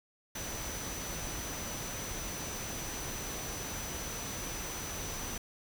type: tone in noise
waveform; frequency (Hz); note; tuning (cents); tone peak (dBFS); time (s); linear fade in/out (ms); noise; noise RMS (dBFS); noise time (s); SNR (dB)
sine; 5990; F#8; +20; -43; 0.35-5.38; 5; pink; -40; 0.35-5.38; -6
effects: none